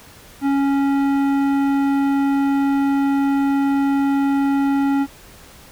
sine tone with tanh clipping, 277.2 Hz, C#4, in tune, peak -17 dBFS, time 0.41-5.07 s, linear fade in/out 50 ms, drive 14 dB, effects pink hiss -44 dBFS RMS until 5.71 s

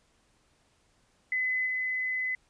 sine tone with level steps, 2021 Hz, B6, 39 cents sharp, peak -26 / -28 dBFS, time 1.32-2.35 s, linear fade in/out 2 ms, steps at 1.66 s, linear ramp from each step 10 ms, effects pink hiss -68 dBFS RMS until 2.49 s + resampled to 22050 Hz

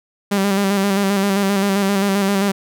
sawtooth tone with vibrato, 197.8 Hz, G3, 16 cents sharp, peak -11 dBFS, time 0.31-2.52 s, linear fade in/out 10 ms, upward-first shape square, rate 7.6 Hz, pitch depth 36 cents each way, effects none

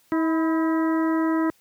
harmonic tone with a mistuned harmonic, 321.3 Hz, E4, 44 cents flat, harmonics 1 / 2 / 3 / 4 / 5 / 6, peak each -20 / -32 / -31 / -33 / -38 / -37 dBFS, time 0.12-1.5 s, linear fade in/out 0 ms, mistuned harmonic 3, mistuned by +51 cents, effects white hiss -61 dBFS RMS until 1.6 s + high-pass 80 Hz 12 dB/octave

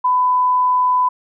sine tone, 1001 Hz, B5, 23 cents sharp, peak -12 dBFS, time 0.04-1.09 s, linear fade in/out 10 ms, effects none

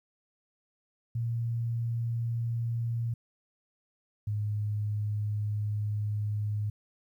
sine tone pair in turn, 116.54 / 104.93 Hz, A#2 / G#2, 0 / +18 cents, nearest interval major second, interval 182 cents, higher first, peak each -28 dBFS, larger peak neither, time 1.15-3.14 / 4.27-6.7 s, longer second, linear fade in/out 5 ms, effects 11-bit

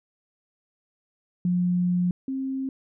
sine tone pair in turn, 178.3 / 266.3 Hz, F3 / C4, +36 / +31 cents, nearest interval perfect fifth, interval 695 cents, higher second, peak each -20 / -26 dBFS, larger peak first, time 1.45-2.11 / 2.28-2.69 s, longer first, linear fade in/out 2 ms, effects none

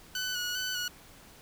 15% pulse tone with vibrato, 1480 Hz, F#6, in tune, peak -25 dBFS, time 0.15-0.88 s, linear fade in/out 2 ms, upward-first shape square, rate 2.5 Hz, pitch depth 26 cents each way, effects pink hiss -54 dBFS RMS until 1.41 s

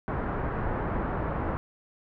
pink low-pass noise, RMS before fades -30 dBFS, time 0.08-1.57 s, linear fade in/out 0 ms, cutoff 1500 Hz, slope 24 dB/octave, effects none

